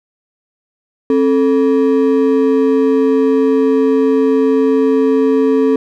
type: ring-modulated tone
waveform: triangle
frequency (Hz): 353.9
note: F4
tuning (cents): +23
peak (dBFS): -4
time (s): 1.1-5.76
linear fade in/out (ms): 2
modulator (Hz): 86.2
effects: none